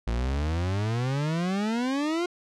40% pulse exponential sweep, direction up, 55 to 358.8 Hz, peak -24 dBFS, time 0.07-2.26 s, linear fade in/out 5 ms, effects low-pass 6000 Hz 12 dB/octave

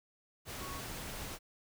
sine tone in noise, 1108.7 Hz, C#6, in tune, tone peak -46 dBFS, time 0.59-0.82 s, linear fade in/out 50 ms, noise pink, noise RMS -43 dBFS, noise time 0.45-1.39 s, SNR -6 dB, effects none

